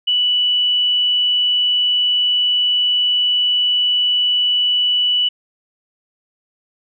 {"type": "tone", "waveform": "sine", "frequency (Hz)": 2960, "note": "F#7", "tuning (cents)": 0, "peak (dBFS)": -13, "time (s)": [0.07, 5.29], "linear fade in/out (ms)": 10, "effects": []}